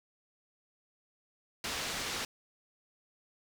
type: low-pass noise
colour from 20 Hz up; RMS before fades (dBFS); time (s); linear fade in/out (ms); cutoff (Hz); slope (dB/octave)
white; -37; 1.64-2.25; 2; 5100; 12
effects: none